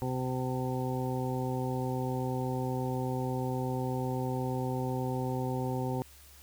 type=harmonic tone; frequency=128.2 Hz; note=C3; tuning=35 cents flat; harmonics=1 / 2 / 3 / 4 / 6 / 7; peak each=-33 / -36 / -38 / -39 / -41 / -41 dBFS; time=0.02-6.02 s; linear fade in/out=0 ms; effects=added 70 Hz sine -56 dBFS peak until 6.42 s + white hiss -56 dBFS RMS until 6.42 s